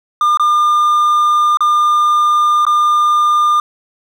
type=tone with dropouts; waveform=triangle; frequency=1204 Hz; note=D6; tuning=43 cents sharp; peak=-7 dBFS; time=0.21-3.6 s; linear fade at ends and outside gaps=2 ms; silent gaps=0.373-0.396 / 1.572-1.606 / 2.652-2.666 s; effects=none